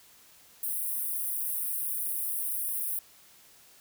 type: high-pass noise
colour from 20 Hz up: white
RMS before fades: -32 dBFS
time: 0.63-2.99 s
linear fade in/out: 2 ms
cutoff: 9000 Hz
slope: 96 dB/octave
effects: white hiss -57 dBFS RMS until 3.8 s